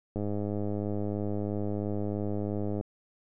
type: click train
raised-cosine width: 2 ms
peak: -20 dBFS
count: 274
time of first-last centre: 0.16-2.81 s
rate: 103 Hz
effects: none

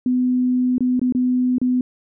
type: tone with dropouts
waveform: sine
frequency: 251.2 Hz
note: B3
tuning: 30 cents sharp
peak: -15 dBFS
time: 0.06-1.81 s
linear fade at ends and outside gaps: 2 ms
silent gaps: 0.782-0.806 / 0.995-1.015 / 1.124-1.149 / 1.583-1.615 s
effects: none

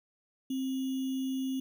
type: tone with sample-and-hold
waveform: sine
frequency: 263.9 Hz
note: C4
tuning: 15 cents sharp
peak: -30 dBFS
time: 0.5-1.6 s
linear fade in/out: 5 ms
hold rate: 3150 Hz
effects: none

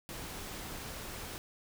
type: noise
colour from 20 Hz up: pink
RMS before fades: -43 dBFS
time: 0.09-1.38 s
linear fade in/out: 0 ms
effects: none

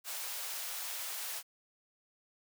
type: high-pass noise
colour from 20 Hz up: white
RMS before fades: -40 dBFS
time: 0.04-1.43 s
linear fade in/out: 50 ms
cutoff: 560 Hz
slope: 24 dB/octave
effects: none

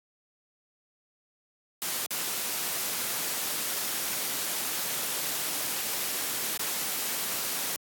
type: noise with dropouts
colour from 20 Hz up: white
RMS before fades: -31 dBFS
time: 1.82-7.76 s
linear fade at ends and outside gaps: 0 ms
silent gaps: 2.062-2.107 / 6.574-6.594 s
effects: high-pass 150 Hz 12 dB/octave + AAC 64 kbps

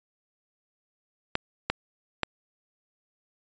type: clicks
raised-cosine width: 0.3 ms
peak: -8 dBFS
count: 3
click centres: 1.354 / 1.7 / 2.233 s
effects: resampled to 16000 Hz

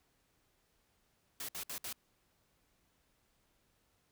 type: noise bursts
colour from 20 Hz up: white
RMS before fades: -42 dBFS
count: 4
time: 1.4-1.928 s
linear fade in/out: 2 ms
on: 87 ms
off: 60 ms
effects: pink hiss -75 dBFS RMS until 4.11 s

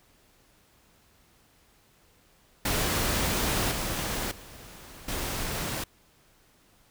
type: noise with level steps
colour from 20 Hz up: pink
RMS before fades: -27 / -31 / -47 / -32 dBFS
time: 2.65-5.84 s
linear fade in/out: 5 ms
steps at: 3.71 / 4.31 / 5.08 s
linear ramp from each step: 5 ms
effects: pink hiss -62 dBFS RMS until 6.9 s

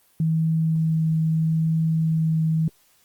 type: tone with vibrato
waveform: sine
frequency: 160.3 Hz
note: E3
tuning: 48 cents flat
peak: -18 dBFS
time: 0.2-2.68 s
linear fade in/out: 2 ms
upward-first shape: triangle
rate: 0.78 Hz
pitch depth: 9 cents each way
effects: white hiss -60 dBFS RMS until 3.04 s + Opus 24 kbps

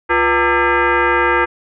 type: tone with frequency modulation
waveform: sine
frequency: 351.9 Hz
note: F4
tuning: 13 cents sharp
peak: -11 dBFS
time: 0.09-1.46 s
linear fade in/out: 20 ms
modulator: 420 Hz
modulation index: 4.1
effects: none

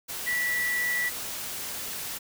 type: tone in noise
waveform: sine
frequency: 1955 Hz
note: B6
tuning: 18 cents flat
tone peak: -25 dBFS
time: 0.26-1.1 s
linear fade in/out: 20 ms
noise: white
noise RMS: -35 dBFS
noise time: 0.08-2.19 s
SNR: +7 dB
effects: none

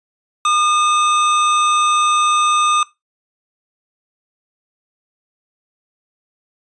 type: tone pair together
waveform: square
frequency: 1215.7 / 2576 Hz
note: D#6 / E7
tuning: -41 / -41 cents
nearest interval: octave + minor second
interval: 1300 cents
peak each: -14 / -25 dBFS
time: 0.45-2.83 s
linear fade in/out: 2 ms
effects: noise-tail reverb RT60 0.2 s tail -18 dB re dry + resampled to 22050 Hz

